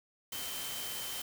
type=tone in noise; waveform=sine; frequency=3096 Hz; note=G7; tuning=22 cents flat; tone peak=-44 dBFS; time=0.32-1.22 s; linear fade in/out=5 ms; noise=white; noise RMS=-40 dBFS; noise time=0.32-1.22 s; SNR=-7 dB; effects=none